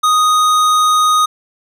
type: tone with hard clipping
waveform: sine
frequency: 1244.5 Hz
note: D#6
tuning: in tune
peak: -11 dBFS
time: 0.03-1.26 s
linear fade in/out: 10 ms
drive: 15 dB
effects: none